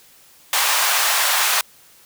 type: high-pass noise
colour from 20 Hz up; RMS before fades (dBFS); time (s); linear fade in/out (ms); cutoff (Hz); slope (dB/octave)
pink; -18; 0.53-1.61; 2; 800; 24
effects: white hiss -50 dBFS RMS until 2.05 s